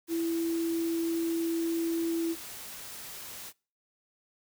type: tone in noise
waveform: sine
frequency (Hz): 332.2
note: E4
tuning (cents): +13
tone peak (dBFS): -27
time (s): 0.08-2.36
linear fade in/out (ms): 50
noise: white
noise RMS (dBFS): -43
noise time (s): 0.07-3.53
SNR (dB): +13
effects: noise-tail reverb RT60 0.4 s tail -26 dB re dry